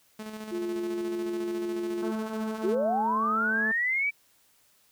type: tone with tremolo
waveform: sawtooth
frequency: 216.1 Hz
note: A3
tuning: 31 cents flat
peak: -32 dBFS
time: 0.19-2.75 s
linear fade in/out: 5 ms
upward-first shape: square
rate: 14 Hz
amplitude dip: 40%
type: tone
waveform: sine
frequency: 349.2 Hz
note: F4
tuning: in tune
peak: -29 dBFS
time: 0.51-2.12 s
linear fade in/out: 20 ms
type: harmonic tone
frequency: 219.6 Hz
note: A3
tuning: 3 cents flat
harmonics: 1 / 2 / 3 / 4 / 5 / 6 / 7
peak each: -32 / -38 / -42 / -44 / -46 / -48 / -49 dBFS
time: 2.02-3.72 s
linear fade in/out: 10 ms
type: linear sweep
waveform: sine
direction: up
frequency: 328.8 to 2330 Hz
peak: -24 dBFS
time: 2.63-4.11 s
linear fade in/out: 20 ms
effects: white hiss -64 dBFS RMS until 4.91 s